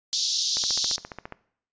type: band-pass noise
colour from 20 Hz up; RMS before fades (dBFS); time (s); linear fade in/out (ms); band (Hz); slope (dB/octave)
white; -26; 0.13-0.96; 0; 3600 to 6100; 48
type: click train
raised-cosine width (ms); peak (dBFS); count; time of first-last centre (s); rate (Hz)
0.5; -20; 12; 0.57-1.323; 14.6
effects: noise-tail reverb RT60 0.6 s tail -19 dB re dry + resampled to 16000 Hz